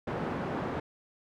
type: band-pass noise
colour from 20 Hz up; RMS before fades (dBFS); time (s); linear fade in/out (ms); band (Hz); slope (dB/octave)
pink; -34; 0.07-0.8; 5; 140 to 1200; 12
effects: none